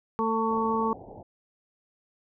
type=harmonic tone; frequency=223.7 Hz; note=A3; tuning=29 cents sharp; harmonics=1 / 2 / 4 / 5; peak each=-29 / -29 / -29 / -29 dBFS; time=0.19-0.93 s; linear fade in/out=0 ms
type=low-pass noise; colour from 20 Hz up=white; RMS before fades=-45 dBFS; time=0.5-1.23 s; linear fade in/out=5 ms; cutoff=870 Hz; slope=96 dB/octave
effects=none